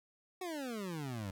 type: exponential sweep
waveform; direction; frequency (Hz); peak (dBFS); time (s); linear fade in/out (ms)
25% pulse; down; 380 to 92.5; -35; 0.41-1.31; 5
effects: none